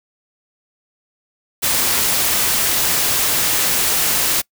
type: noise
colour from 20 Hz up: white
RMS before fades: -17 dBFS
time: 1.62-4.42 s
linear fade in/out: 20 ms
effects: noise-tail reverb RT60 0.1 s tail -24 dB re dry